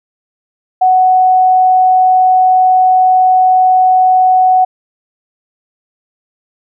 sine tone, 743 Hz, F#5, 7 cents sharp, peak -5 dBFS, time 0.81-4.65 s, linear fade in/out 10 ms, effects none

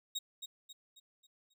30% pulse tone with echo, 3774 Hz, A#7, 21 cents sharp, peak -32 dBFS, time 0.15-0.19 s, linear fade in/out 10 ms, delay 270 ms, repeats 5, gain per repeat -7 dB, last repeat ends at 1.54 s, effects none

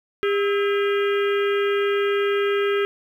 harmonic tone with a mistuned harmonic, 402.9 Hz, G4, 48 cents sharp, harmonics 1 / 3 / 4 / 5 / 6 / 7 / 8, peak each -19 / -29 / -31 / -33 / -35 / -36 / -37 dBFS, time 0.23-2.85 s, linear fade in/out 0 ms, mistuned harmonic 3, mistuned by +120 cents, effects 9-bit

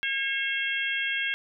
harmonic tone, 542 Hz, C#5, 39 cents flat, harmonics 3 / 4 / 5 / 6, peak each -30 / -31 / -32 / -33 dBFS, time 0.03-1.34 s, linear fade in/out 0 ms, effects none

